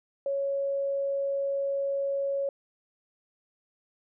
sine tone, 554.4 Hz, C#5, in tune, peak -26 dBFS, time 0.26-2.49 s, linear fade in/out 2 ms, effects none

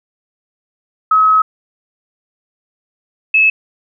sine tone pair in turn, 1280 / 2596 Hz, D#6 / E7, +49 / -27 cents, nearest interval octave, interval 1224 cents, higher second, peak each -7 dBFS, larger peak neither, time 1.11-1.42 / 3.34-3.5 s, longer first, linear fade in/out 5 ms, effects none

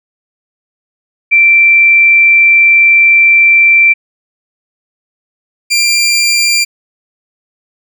sine / 20% pulse tone pair in turn, 2347 / 2378 Hz, D7 / D7, -2 / +21 cents, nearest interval unison, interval 23 cents, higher second, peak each -3 dBFS, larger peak neither, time 1.31-3.94 / 5.7-6.65 s, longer first, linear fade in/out 20 ms, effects none

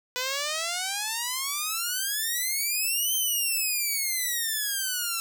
5% pulse exponential two-way sweep, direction up then down, 493.9 to 3136 to 1332 Hz, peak -16 dBFS, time 0.16-5.2 s, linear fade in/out 0 ms, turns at 3.15 s, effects none

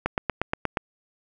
click train, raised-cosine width 0.5 ms, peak -8 dBFS, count 7, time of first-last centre 0.06-0.772 s, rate 8.43 Hz, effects none

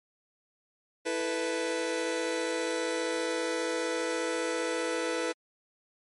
sawtooth chord, E suspended fourth, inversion none, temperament just, 329.6 / 439.5 / 494.4 Hz, E4 / A4 / B4, 0 / -2 / +2 cents, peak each -30 / -32 / -27 dBFS, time 1.05-5.33 s, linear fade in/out 20 ms, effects MP3 48 kbps

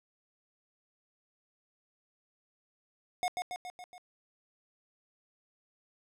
square tone with echo, 724 Hz, F#5, 38 cents flat, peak -29 dBFS, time 3.23-3.28 s, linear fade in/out 0 ms, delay 140 ms, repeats 5, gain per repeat -4 dB, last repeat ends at 3.98 s, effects low-pass 10000 Hz 12 dB/octave

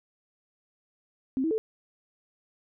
sine tone with pitch steps, 263.7 / 322.5 / 440 Hz, C4 / E4 / A4, +14 / -38 / 0 cents, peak -24 dBFS, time 1.37-1.58 s, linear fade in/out 0 ms, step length 70 ms, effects none

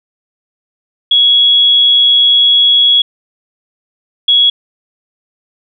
sine tone bursts at uneven times, 3343 Hz, G#7, 11 cents sharp, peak -5 dBFS, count 2, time 1.11-3.02 / 4.28-4.5 s, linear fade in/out 5 ms, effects none

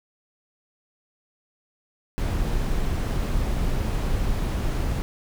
brown noise, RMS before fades -24 dBFS, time 2.18-5.02 s, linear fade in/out 0 ms, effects none

